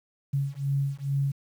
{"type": "beating tone pair", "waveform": "sine", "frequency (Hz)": [137.9, 140.2], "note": ["C#3", "C#3"], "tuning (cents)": [-9, 20], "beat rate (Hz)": 2.3, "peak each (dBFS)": -28, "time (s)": [0.33, 1.32], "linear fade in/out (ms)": 10, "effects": ["9-bit"]}